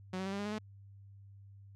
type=tone with pitch steps; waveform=sawtooth; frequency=185 / 189.65 / 194.42 / 199.31 / 204.3 / 209.5 / 214.7 Hz; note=F#3 / F#3 / G3 / G3 / G#3 / G#3 / A3; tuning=0 / +43 / -14 / +29 / -28 / +15 / -42 cents; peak=-32 dBFS; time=0.13-0.585 s; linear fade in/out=5 ms; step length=65 ms; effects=added 99 Hz sine -52 dBFS peak until 1.75 s + low-pass 6000 Hz 12 dB/octave